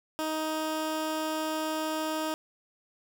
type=tone; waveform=15% pulse; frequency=313.2 Hz; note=D#4; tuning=11 cents sharp; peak=-23 dBFS; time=0.19-2.34 s; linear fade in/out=0 ms; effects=none